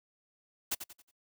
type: noise with echo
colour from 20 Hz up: white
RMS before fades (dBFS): -32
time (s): 0.71-0.75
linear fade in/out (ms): 10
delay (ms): 91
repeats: 4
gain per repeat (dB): -9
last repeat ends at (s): 1.114
effects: noise-tail reverb RT60 0.1 s tail -26 dB re dry